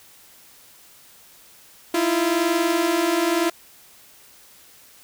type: tone pair together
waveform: sawtooth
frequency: 320.7 / 341.6 Hz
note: E4 / F4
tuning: -48 / -38 cents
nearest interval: minor second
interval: 110 cents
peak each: -20 / -16 dBFS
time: 1.94-3.5 s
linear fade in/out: 5 ms
effects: white hiss -50 dBFS RMS until 5.03 s

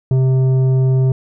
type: tone with tanh clipping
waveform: sine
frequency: 130.81 Hz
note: C3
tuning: in tune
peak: -12 dBFS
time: 0.11-1.12 s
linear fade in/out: 2 ms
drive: 9 dB
effects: none

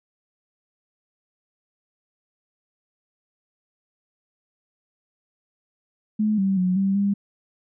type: tone with pitch steps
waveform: sine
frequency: 213.6 / 193.6 / 182.9 / 194.7 / 200.4 Hz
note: G#3 / G3 / F#3 / G3 / G3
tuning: +49 / -21 / -20 / -12 / +38 cents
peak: -18 dBFS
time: 6.19-7.14 s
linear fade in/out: 10 ms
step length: 190 ms
effects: none

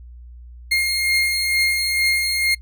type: beating tone pair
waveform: 30% pulse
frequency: 2130 / 2132.2 Hz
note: C7 / C7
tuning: +30 / +32 cents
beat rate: 2.2 Hz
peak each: -22 / -15 dBFS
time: 0.71-2.55 s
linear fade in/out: 10 ms
effects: noise-tail reverb RT60 0.1 s tail -25 dB re dry + added 60 Hz sine -37 dBFS peak until 2.61 s

